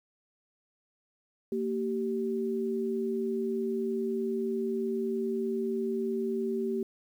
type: tone pair together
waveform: sine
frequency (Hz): 230 / 386.8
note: A#3 / G4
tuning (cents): -23 / -23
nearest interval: major sixth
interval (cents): 900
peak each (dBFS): -32 / -30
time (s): 1.52-6.83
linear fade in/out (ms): 2
effects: 10-bit